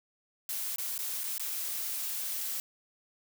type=noise with dropouts; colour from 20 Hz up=blue; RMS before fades=-35 dBFS; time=0.49-2.6 s; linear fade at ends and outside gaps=1 ms; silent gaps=0.76-0.783 / 0.979-0.989 / 1.235-1.239 / 1.381-1.396 s; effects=none